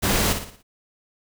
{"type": "noise with echo", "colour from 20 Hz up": "pink", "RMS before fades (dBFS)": -21, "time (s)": [0.02, 0.34], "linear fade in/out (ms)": 20, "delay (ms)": 58, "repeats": 5, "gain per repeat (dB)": -7, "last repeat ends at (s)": 0.63, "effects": []}